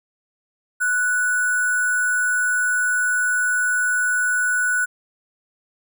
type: tone with sample-and-hold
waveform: sine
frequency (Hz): 1480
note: F#6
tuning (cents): 0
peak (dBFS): -17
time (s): 0.8-4.86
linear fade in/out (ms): 20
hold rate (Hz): 8820
effects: none